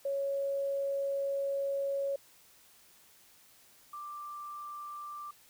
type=tone pair in turn; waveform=sine; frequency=554.4 / 1179.5 Hz; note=C#5 / D6; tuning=0 / +7 cents; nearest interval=octave + minor second; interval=1307 cents; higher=second; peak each=-30 / -40 dBFS; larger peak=first; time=0.05-2.16 / 3.93-5.31 s; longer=first; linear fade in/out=5 ms; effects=white hiss -61 dBFS RMS until 5.49 s